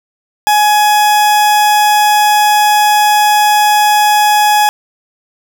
40% pulse tone, 840 Hz, G#5, 19 cents sharp, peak -6 dBFS, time 0.47-4.69 s, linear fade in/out 0 ms, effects none

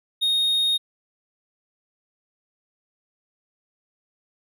triangle tone, 3716 Hz, A#7, 6 cents flat, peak -17 dBFS, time 0.21-0.78 s, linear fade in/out 20 ms, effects none

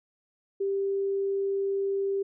sine tone, 393.6 Hz, G4, 7 cents sharp, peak -25 dBFS, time 0.6-2.23 s, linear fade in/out 10 ms, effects none

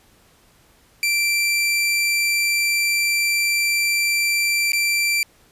sawtooth tone with dropouts, 2349 Hz, D7, in tune, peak -14 dBFS, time 1.03-5.23 s, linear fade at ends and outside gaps 1 ms, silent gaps 4.72-4.732 s, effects pink hiss -55 dBFS RMS until 5.51 s + resampled to 32000 Hz

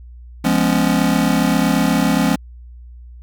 square chord, C# dominant seventh, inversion first, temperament just, 173.24 / 207.9 / 249.5 / 277.2 Hz, E#3 / G#3 / B3 / C#4, -14 / +2 / +18 / 0 cents, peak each -20 dBFS, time 0.44-2.36 s, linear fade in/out 10 ms, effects added 60 Hz sine -35 dBFS peak until 3.22 s

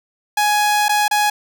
sawtooth tone with dropouts, 835 Hz, G#5, 9 cents sharp, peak -10 dBFS, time 0.37-1.3 s, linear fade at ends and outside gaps 5 ms, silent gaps 0.884-0.892 / 1.081-1.111 s, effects none

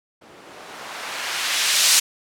violet noise with low-pass filter sweep, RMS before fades -23 dBFS, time 0.21-2 s, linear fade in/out 10 ms, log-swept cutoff 320 to 5500 Hz, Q 0.71, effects none

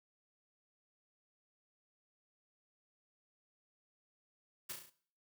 white noise with echo, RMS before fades -42 dBFS, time 4.69-4.73 s, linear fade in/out 10 ms, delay 34 ms, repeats 5, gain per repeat -4 dB, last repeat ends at 4.9 s, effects noise-tail reverb RT60 0.5 s tail -17 dB re dry + high-pass 100 Hz 12 dB/octave

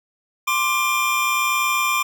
square tone cluster, 1051 / 1172 / 2392 Hz, C6 / D6 / D7, +7 / -4 / +31 cents, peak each -24 / -24 / -22 dBFS, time 0.47-2.03 s, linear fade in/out 10 ms, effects none

